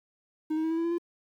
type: tone with pitch steps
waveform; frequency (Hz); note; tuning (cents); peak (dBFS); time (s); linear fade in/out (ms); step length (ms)
triangle; 311.1 / 316.4 / 321.7 / 327.1 / 332.7 / 338.3 / 344; D#4 / D#4 / E4 / E4 / E4 / E4 / F4; 0 / +29 / -42 / -13 / +16 / +45 / -26; -24; 0.5-0.983; 10; 69
effects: 10-bit